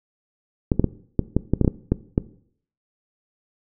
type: clicks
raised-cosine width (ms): 3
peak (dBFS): -4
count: 11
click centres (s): 0.718 / 0.796 / 0.843 / 1.193 / 1.366 / 1.536 / 1.613 / 1.647 / 1.678 / 1.92 / 2.179
effects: noise-tail reverb RT60 0.6 s tail -18 dB re dry